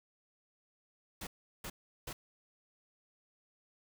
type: noise bursts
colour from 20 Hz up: pink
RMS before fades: -43 dBFS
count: 3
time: 1.21-2.13 s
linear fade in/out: 5 ms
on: 60 ms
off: 370 ms
effects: none